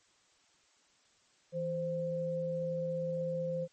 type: tone pair together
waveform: sine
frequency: 163.5 / 521.3 Hz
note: E3 / C5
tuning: -14 / -6 cents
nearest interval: octave + minor sixth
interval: 2008 cents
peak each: -38 / -33 dBFS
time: 1.52-3.68 s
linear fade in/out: 50 ms
effects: white hiss -68 dBFS RMS until 3.72 s + MP3 32 kbps